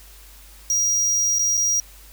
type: tone with dropouts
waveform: square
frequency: 5730 Hz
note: F8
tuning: 44 cents sharp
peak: -18 dBFS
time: 0.7-1.8 s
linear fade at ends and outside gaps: 1 ms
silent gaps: 1.386-1.393 / 1.571-1.575 s
effects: added 50 Hz sine -45 dBFS peak until 2.12 s + white hiss -48 dBFS RMS until 2.12 s